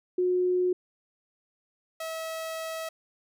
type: tone pair in turn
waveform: sine / sawtooth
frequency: 362.6 / 646.1 Hz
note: F#4 / E5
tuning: -35 / -35 cents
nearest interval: minor seventh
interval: 1000 cents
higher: second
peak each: -22 / -29 dBFS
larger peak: first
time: 0.18-0.73 / 2-2.89 s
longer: second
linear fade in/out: 5 ms
effects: none